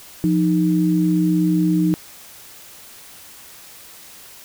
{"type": "tone pair together", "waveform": "sine", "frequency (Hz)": [174.61, 311.1], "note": ["F3", "D#4"], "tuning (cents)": [0, 0], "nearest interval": "minor seventh", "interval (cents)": 1000, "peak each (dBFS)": -17, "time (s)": [0.24, 1.94], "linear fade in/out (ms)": 0, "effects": ["white hiss -42 dBFS RMS until 4.44 s"]}